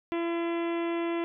harmonic tone, 338.1 Hz, E4, 44 cents sharp, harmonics 1 / 2 / 3 / 4 / 5 / 6 / 7 / 8 / 9 / 10, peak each -28 / -37 / -39 / -45 / -48 / -44 / -46 / -47 / -53 / -52 dBFS, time 0.12-1.24 s, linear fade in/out 0 ms, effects none

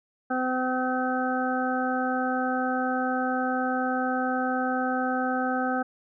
harmonic tone, 255.8 Hz, C4, 39 cents flat, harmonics 1 / 2 / 3 / 5 / 6, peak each -28 / -32 / -29 / -33 / -32 dBFS, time 0.3-5.83 s, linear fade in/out 10 ms, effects none

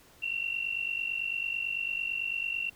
sine tone pair together, 2716 / 2765 Hz, F7 / F7, -49 / -18 cents, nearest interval unison, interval 31 cents, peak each -32 / -34 dBFS, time 0.22-2.7 s, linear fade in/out 10 ms, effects pink hiss -58 dBFS RMS until 2.75 s

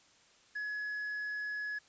sine tone with tanh clipping, 1691 Hz, G#6, 31 cents sharp, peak -36 dBFS, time 0.55-1.79 s, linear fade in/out 10 ms, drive 2 dB, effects white hiss -64 dBFS RMS until 1.88 s + resampled to 16000 Hz

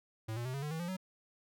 square tone with pitch steps, 110.6 / 119.22 / 128.52 / 138.54 / 149.35 / 161 / 173.55 / 187.08 Hz, A2 / A#2 / C3 / C#3 / D3 / E3 / F3 / F#3, +9 / +39 / -31 / -1 / +29 / -41 / -11 / +19 cents, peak -37 dBFS, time 0.28-0.968 s, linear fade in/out 10 ms, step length 86 ms, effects none

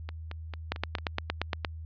two click trains, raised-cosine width 0.3 ms, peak -12 / -23 dBFS, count 9 / 5, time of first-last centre 0.72-1.648 / 0.09-0.985 s, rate 8.62 / 4.47 Hz, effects added 80 Hz sine -38 dBFS peak until 1.85 s + resampled to 11025 Hz

